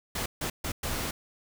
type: noise bursts at uneven times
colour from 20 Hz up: pink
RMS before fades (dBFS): -32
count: 4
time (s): 0.15-0.26 / 0.41-0.5 / 0.64-0.72 / 0.83-1.11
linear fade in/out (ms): 5
effects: none